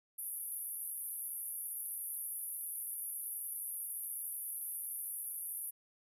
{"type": "band-pass noise", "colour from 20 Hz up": "pink", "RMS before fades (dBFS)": -42, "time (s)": [0.18, 5.71], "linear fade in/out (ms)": 10, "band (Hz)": [10000, 13000], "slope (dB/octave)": 96, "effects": []}